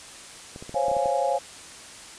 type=clicks; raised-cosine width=2 ms; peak=-25 dBFS; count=8; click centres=0.561 / 0.625 / 0.694 / 0.743 / 0.883 / 0.915 / 0.967 / 1.058 s
type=chord; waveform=sine; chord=Db major seventh; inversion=third; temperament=equal; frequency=523.3 / 554.4 / 698.5 / 830.6 Hz; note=C5 / Db5 / F5 / Ab5; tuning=0 / 0 / 0 / 0 cents; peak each=-28 / -26 / -27 / -27 dBFS; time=0.74-1.39 s; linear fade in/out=20 ms
effects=white hiss -43 dBFS RMS until 2.18 s + resampled to 22050 Hz